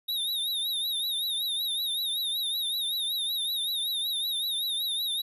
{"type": "tone with vibrato", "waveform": "square", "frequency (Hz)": 3741, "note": "A#7", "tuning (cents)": 5, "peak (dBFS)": -28, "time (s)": [0.08, 5.22], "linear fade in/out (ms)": 10, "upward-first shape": "triangle", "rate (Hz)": 5.3, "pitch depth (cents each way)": 110, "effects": []}